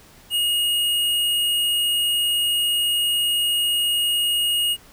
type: tone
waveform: square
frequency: 2869 Hz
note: F7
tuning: 46 cents sharp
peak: -19 dBFS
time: 0.3-4.77 s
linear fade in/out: 50 ms
effects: pink hiss -49 dBFS RMS until 4.92 s